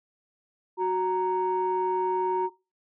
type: tone pair together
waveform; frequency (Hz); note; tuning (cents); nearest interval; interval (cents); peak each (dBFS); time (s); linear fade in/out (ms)
sine; 369.5 / 931; F#4 / A#5; -2 / -2; octave + major third; 1600; -25; 0.77-2.5; 50
effects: noise-tail reverb RT60 0.3 s tail -23 dB re dry + tanh soft clip ceiling -18 dBFS